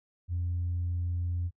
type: tone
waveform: sine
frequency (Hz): 87.31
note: F2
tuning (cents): 0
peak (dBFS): -27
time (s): 0.28-1.51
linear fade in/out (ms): 50
effects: noise-tail reverb RT60 0.1 s tail -26 dB re dry + tanh soft clip ceiling -25 dBFS